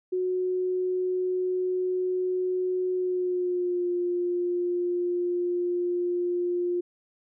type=tone with pitch glide; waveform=sine; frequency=367.1 to 353 Hz; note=F#4 to F4; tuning=-14 to +19 cents; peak=-24 dBFS; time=0.12-6.81 s; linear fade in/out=10 ms; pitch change=-67 cents; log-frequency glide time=2.94-3.89 s; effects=none